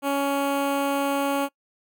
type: tone with notch filter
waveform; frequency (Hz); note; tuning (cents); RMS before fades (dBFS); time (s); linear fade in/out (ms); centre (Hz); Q
15% pulse; 279.4; C#4; +14; -24; 0.02-1.49; 50; 5200; 1
effects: noise-tail reverb RT60 0.1 s tail -22 dB re dry